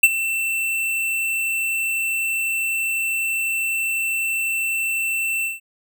square tone with ADSR envelope, 2682 Hz, E7, 29 cents sharp, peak -6 dBFS, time 0.03-5.6 s, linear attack 7 ms, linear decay 39 ms, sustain -15 dB, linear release 160 ms, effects none

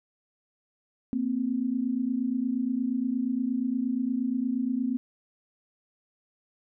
sine tone pair together, 233.1 / 261.6 Hz, A#3 / C4, 0 / 0 cents, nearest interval major second, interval 200 cents, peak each -29 / -27 dBFS, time 1.13-4.97 s, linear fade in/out 0 ms, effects none

